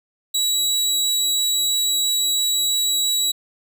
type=tone; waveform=25% pulse; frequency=3899 Hz; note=B7; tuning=23 cents flat; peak=-14 dBFS; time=0.34-3.32 s; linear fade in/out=10 ms; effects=none